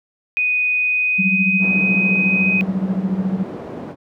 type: tone with pitch glide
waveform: sine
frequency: 2489 to 2511 Hz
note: D#7 to D#7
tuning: 0 to +15 cents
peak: -15 dBFS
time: 0.37-2.61 s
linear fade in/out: 0 ms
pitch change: +15 cents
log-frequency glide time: 0.74-1.73 s
type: tone with tremolo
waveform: sine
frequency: 189.6 Hz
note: F#3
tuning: 43 cents sharp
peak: -14 dBFS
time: 1.18-3.45 s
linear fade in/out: 20 ms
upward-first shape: sine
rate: 14 Hz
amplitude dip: 80%
type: band-pass noise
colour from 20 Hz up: white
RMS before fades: -31 dBFS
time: 1.59-3.96 s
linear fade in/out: 50 ms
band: 140 to 420 Hz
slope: 12 dB/octave
effects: none